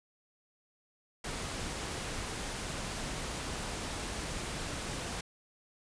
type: noise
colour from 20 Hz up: pink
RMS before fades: -38 dBFS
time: 1.24-5.21 s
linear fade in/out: 5 ms
effects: resampled to 22050 Hz